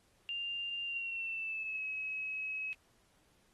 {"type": "tone with pitch glide", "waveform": "sine", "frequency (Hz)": [2794, 2562], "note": ["F7", "E7"], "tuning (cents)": [0, -50], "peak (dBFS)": -36, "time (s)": [0.29, 2.73], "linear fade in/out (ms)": 0, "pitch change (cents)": -150, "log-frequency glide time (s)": [0.84, 1.84], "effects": ["pink hiss -71 dBFS RMS until 3.53 s", "AAC 32 kbps"]}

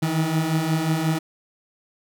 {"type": "beating tone pair", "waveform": "30% pulse", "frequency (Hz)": [155.56, 161.16], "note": ["D#3", "E3"], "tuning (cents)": [0, -39], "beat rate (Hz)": 5.6, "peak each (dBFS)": [-23, -19], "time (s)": [0.02, 1.19], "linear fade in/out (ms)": 10, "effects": []}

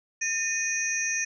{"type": "tone cluster", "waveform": "sine", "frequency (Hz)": [1812, 2476, 5740, 6220], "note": ["A#6", "D#7", "F8", "G8"], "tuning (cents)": [-50, -9, 47, -14], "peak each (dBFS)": -31, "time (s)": [0.21, 1.25], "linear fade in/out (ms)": 10, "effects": []}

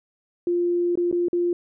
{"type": "tone with dropouts", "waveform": "sine", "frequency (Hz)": 349.2, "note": "F4", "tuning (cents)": 0, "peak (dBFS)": -19, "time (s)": [0.47, 1.53], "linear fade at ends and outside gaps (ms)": 2, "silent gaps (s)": [[0.955, 0.974], [1.114, 1.126], [1.284, 1.33]], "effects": []}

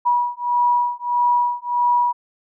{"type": "beating tone pair", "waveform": "sine", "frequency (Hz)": [968, 969.6], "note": ["B5", "B5"], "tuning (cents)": [-35, -32], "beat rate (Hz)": 1.6, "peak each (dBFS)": -19, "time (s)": [0.05, 2.13], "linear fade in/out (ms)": 20, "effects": []}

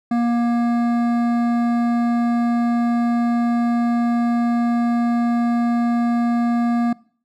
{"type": "tone with hard clipping", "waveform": "triangle", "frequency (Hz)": 236.8, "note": "A#3", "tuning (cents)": 27, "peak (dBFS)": -18, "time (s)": [0.11, 6.93], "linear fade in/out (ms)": 5, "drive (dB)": 16, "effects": ["noise-tail reverb RT60 0.5 s tail -22 dB re dry"]}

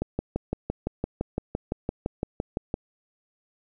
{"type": "click train", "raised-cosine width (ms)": 2, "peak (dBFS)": -13, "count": 17, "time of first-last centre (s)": [0.02, 2.741], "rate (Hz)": 5.88, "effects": []}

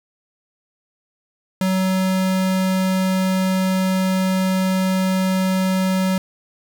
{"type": "tone", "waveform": "square", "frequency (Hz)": 187.9, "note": "F#3", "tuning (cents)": 27, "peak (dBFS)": -17, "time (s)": [1.61, 6.18], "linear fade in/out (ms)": 2, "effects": ["8-bit"]}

